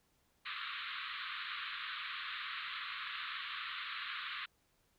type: band-pass noise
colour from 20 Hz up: pink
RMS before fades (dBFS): -43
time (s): 0.45-4.46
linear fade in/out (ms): 10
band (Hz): 1100 to 4100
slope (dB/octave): 96
effects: pink hiss -75 dBFS RMS until 4.98 s